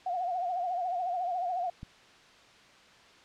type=tone with vibrato; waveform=sine; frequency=719 Hz; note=F#5; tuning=50 cents flat; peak=-29 dBFS; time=0.06-1.7 s; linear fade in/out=5 ms; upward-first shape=triangle; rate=14 Hz; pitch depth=100 cents each way
type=click; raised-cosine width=5 ms; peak=-29 dBFS; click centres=1.831 s
effects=white hiss -56 dBFS RMS until 3.24 s + low-pass 4000 Hz 12 dB/octave